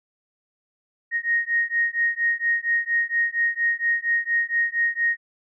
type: beating tone pair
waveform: sine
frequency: 1864.7 / 1869 Hz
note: A#6 / A#6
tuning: 0 / +4 cents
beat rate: 4.3 Hz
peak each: -23 dBFS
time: 1.11-5.17 s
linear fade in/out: 50 ms
effects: none